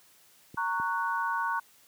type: clicks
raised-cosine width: 3 ms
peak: -30 dBFS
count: 2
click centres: 0.544 / 0.799 s
type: chord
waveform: sine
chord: F# major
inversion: first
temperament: just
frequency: 925 / 1110 / 1480 Hz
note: A#5 / C#6 / F#6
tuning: -14 / +2 / 0 cents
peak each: -31 / -32 / -32 dBFS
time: 0.57-1.6 s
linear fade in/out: 10 ms
effects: white hiss -60 dBFS RMS until 1.87 s + high-pass 100 Hz 12 dB/octave